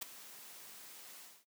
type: noise with ADSR envelope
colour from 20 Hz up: white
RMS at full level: -37 dBFS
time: 0.01-1.45 s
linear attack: 13 ms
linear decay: 9 ms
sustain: -16 dB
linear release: 240 ms
effects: noise-tail reverb RT60 0.1 s tail -18 dB re dry + high-pass 200 Hz 12 dB/octave